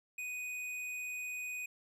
sine tone with hard clipping, 2489 Hz, D#7, in tune, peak -40 dBFS, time 0.18-1.66 s, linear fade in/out 5 ms, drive 10 dB, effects none

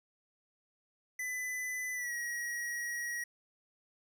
square tone with pitch glide, 2003 to 1903.7 Hz, B6 to A#6, +24 to +36 cents, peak -36 dBFS, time 1.19-3.24 s, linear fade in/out 5 ms, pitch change -88 cents, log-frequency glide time 1.94-2.13 s, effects none

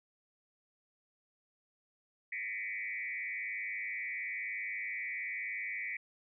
sine tone with frequency modulation, 2132 Hz, C7, 32 cents sharp, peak -36 dBFS, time 2.32-5.97 s, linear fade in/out 5 ms, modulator 101 Hz, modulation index 2.3, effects none

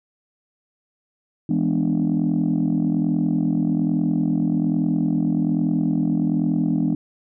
sine chord, E dominant seventh, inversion none, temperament just, 164.81 / 206 / 247.2 / 296.7 Hz, E3 / G#3 / B3 / D4, 0 / -14 / +2 / +18 cents, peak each -22 dBFS, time 1.49-6.95 s, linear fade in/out 5 ms, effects tanh soft clip ceiling -12 dBFS

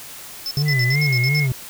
triangle tone bursts, 5274 Hz, E8, in tune, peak -22 dBFS, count 9, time 0.46-1.398 s, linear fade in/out 0 ms, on 50 ms, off 61 ms
triangle tone with vibrato, 135.3 Hz, C#3, 42 cents flat, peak -15 dBFS, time 0.57-1.52 s, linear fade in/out 2 ms, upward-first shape sine, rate 2.8 Hz, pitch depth 180 cents each way
sine tone with pitch glide, 2005 to 2161 Hz, B6 to C#7, +26 to -45 cents, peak -20 dBFS, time 0.65-1.48 s, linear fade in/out 50 ms, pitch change +129 cents, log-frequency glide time 0.91-1 s
effects white hiss -37 dBFS RMS until 1.69 s

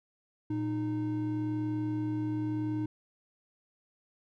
triangle tone pair together, 116.2 / 307.8 Hz, A#2 / D#4, -5 / -19 cents, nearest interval octave + perfect fourth, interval 1686 cents, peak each -33 / -29 dBFS, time 0.5-2.86 s, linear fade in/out 5 ms, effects none

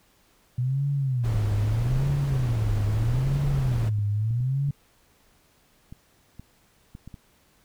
sine tone with vibrato, 120.5 Hz, B2, 42 cents flat, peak -22 dBFS, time 0.58-4.71 s, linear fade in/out 5 ms, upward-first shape sine, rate 0.79 Hz, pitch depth 280 cents each way
brown noise, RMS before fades -30 dBFS, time 1.23-3.9 s, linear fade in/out 20 ms
clicks, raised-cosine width 5 ms, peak -28 dBFS, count 12, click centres 3.736 / 3.828 / 3.859 / 3.986 / 4.308 / 4.405 / 4.688 / 5.925 / 6.396 / 6.951 / 7.076 / 7.142 s
effects pink hiss -62 dBFS RMS until 7.64 s

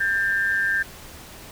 sine tone pair together, 1593 / 1788.1 Hz, G6 / A6, +27 / +27 cents, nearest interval major second, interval 200 cents, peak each -21 / -24 dBFS, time 0-0.83 s, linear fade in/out 10 ms, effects pink hiss -42 dBFS RMS until 1.51 s

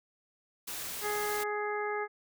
white noise, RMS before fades -39 dBFS, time 0.67-1.44 s, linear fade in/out 10 ms
harmonic tone, 417.5 Hz, G#4, 9 cents sharp, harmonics 1 / 2 / 3 / 4 / 5, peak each -34 / -37 / -39 / -40 / -41 dBFS, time 1.01-2.08 s, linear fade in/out 50 ms
effects none

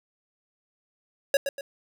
square tone with echo, 554.4 Hz, C#5, in tune, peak -18 dBFS, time 1.34-1.37 s, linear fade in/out 2 ms, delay 120 ms, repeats 2, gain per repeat -8 dB, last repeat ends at 1.61 s, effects none

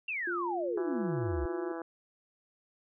sine exponential sweep, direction down, 2794 to 61.5 Hz, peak -32 dBFS, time 0.08-1.46 s, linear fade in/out 5 ms
sine tone with pitch glide, 349.2 to 356.9 Hz, F4 to F4, 0 to +38 cents, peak -34 dBFS, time 0.27-1.72 s, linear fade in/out 5 ms, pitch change +38 cents, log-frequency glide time 0.56-1.12 s
harmonic tone, 166.3 Hz, E3, 16 cents sharp, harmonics 2 / 3 / 4 / 5 / 6 / 7 / 8 / 9 / 10, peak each -39 / -43 / -45 / -47 / -49 / -50 / -51 / -52 / -53 dBFS, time 0.77-1.82 s, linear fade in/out 2 ms
effects none

